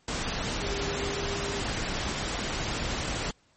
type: tone in noise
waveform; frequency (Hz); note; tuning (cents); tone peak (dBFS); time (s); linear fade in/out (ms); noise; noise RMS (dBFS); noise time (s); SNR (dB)
sine; 400; G4; +35; -34; 0.62-1.61; 2; pink; -31; 0.08-3.31; -6
effects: pink hiss -65 dBFS RMS until 3.56 s + MP3 32 kbps